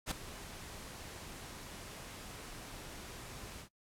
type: noise with ADSR envelope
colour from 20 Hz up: pink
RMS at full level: -34 dBFS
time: 0.06-3.69 s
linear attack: 52 ms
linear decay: 7 ms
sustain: -14 dB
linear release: 89 ms
effects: noise-tail reverb RT60 0.1 s tail -21 dB re dry + low-pass 12000 Hz 12 dB/octave